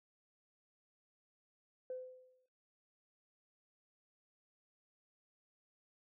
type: tone with exponential decay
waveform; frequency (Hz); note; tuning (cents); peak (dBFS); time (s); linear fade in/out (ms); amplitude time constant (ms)
sine; 510; C5; -44; -38; 1.9-2.46; 2; 120
effects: noise-tail reverb RT60 0.6 s tail -19 dB re dry + tanh soft clip ceiling -34 dBFS